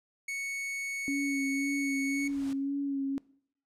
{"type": "tone", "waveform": "45% pulse", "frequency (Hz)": 2217, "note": "C#7", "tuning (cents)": 0, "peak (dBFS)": -33, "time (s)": [0.28, 2.28], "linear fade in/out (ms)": 5}
{"type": "tone with vibrato", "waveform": "sine", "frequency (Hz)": 277.2, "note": "C#4", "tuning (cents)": 0, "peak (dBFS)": -29, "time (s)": [1.08, 3.18], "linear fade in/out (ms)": 0, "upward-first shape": "sine", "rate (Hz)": 1.9, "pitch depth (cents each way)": 28}
{"type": "noise with exponential growth", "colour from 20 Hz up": "pink", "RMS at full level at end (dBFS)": -46, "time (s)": [1.7, 2.53], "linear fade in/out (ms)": 1, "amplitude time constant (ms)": 180}
{"effects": ["noise-tail reverb RT60 0.6 s tail -21 dB re dry", "low-pass 10000 Hz 12 dB/octave"]}